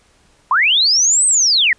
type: linear two-way sweep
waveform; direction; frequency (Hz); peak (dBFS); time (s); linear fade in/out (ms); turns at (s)
sine; up then down; 941 to 8400 to 1786; -10; 0.51-1.73; 2; 1.26
effects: pink hiss -54 dBFS RMS until 1.78 s + resampled to 22050 Hz